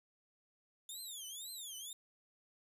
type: tone with vibrato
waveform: 15% pulse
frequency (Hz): 3520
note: A7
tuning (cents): 0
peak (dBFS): -38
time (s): 0.89-1.93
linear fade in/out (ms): 2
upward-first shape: triangle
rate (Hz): 2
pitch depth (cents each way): 300
effects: resampled to 32000 Hz + 12-bit